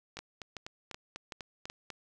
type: two click trains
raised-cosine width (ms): 0.2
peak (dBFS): -23 / -24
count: 5 / 8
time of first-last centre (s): 0.19-1.699 / 0.17-1.903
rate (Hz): 2.65 / 4.04
effects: none